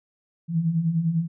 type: beating tone pair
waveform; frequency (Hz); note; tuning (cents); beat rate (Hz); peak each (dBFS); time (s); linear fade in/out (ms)
sine; 156.6 / 166.6; D#3 / E3; +11 / +19; 10; -28 / -21; 0.48-1.28; 50
effects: none